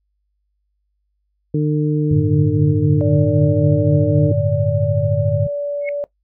harmonic tone, 150.7 Hz, D3, 45 cents sharp, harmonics 1 / 2 / 3, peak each -16 / -19 / -22 dBFS, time 1.54-4.32 s, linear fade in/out 5 ms
sine chord, G suspended second, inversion none, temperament equal with one note detuned, 98 / 111.6 / 146.83 Hz, G2 / A2 / D3, 0 / +25 / 0 cents, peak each -20 dBFS, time 2.11-5.47 s, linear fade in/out 5 ms
sine tone with pitch glide, 580 to 576.3 Hz, D5 to D5, -22 to -33 cents, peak -19 dBFS, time 3.01-6.04 s, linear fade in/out 0 ms, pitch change -11 cents, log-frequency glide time 3.16-5.75 s
sine tone with exponential growth, 2183 Hz, C#7, 27 cents flat, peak -21 dBFS, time 5.81-5.89 s, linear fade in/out 1 ms, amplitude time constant 17 ms
effects noise-tail reverb RT60 0.1 s tail -18 dB re dry + added 50 Hz sine -66 dBFS peak until 6.23 s

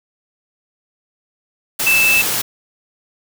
sine tone in noise, 2637 Hz, E7, in tune, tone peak -11 dBFS, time 1.86-2.22 s, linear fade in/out 10 ms, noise white, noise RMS -19 dBFS, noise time 1.79-2.42 s, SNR +5 dB, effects none

